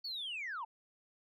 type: linear sweep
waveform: sine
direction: down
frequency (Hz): 4560 to 831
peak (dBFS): -37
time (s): 0.04-0.65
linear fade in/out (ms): 10
effects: tanh soft clip ceiling -35 dBFS